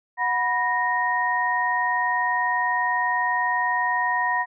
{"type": "tone cluster", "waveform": "sine", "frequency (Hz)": [732, 980, 1860], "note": ["F#5", "B5", "A#6"], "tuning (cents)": [-19, -14, -4], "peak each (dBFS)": [-28, -23, -24], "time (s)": [0.17, 4.46], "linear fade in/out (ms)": 50, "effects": []}